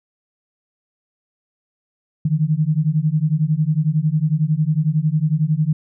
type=beating tone pair; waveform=sine; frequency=149.2 / 160.2 Hz; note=D3 / E3; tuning=+28 / -49 cents; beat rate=11 Hz; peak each=-18 / -18 dBFS; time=2.25-5.73 s; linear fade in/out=5 ms; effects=none